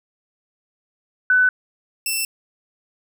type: tone pair in turn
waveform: sine / 10% pulse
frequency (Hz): 1500 / 2673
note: F#6 / E7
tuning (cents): +23 / +23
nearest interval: minor seventh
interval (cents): 1000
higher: second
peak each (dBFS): -12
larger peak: neither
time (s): 1.3-1.49 / 2.06-2.25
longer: neither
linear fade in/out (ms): 2
effects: none